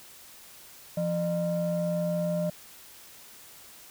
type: tone pair together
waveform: sine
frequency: 171.9 / 606.2 Hz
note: F3 / D#5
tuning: -27 / -45 cents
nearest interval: octave + minor seventh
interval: 2182 cents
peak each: -27 dBFS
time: 0.97-2.5 s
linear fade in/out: 5 ms
effects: tanh soft clip ceiling -21 dBFS + white hiss -50 dBFS RMS until 3.9 s